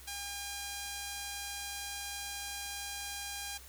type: tone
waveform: 5% pulse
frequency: 807 Hz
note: G#5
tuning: 50 cents flat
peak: -27 dBFS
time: 0.07-3.58 s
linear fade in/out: 10 ms
effects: added 64 Hz sine -54 dBFS peak until 3.68 s + white hiss -54 dBFS RMS until 3.68 s